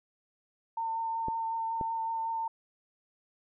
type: tone with vibrato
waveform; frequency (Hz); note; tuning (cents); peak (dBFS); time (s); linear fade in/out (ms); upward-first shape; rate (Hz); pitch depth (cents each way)
sine; 905; A5; +48; -30; 0.77-2.48; 5; triangle; 5.4; 16
type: clicks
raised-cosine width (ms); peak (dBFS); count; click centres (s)
2; -23; 2; 1.284 / 1.812
effects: none